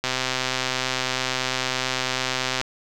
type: click train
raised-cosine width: 0.2 ms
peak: -6 dBFS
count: 333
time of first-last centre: 0.04-2.614 s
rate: 129 Hz
effects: none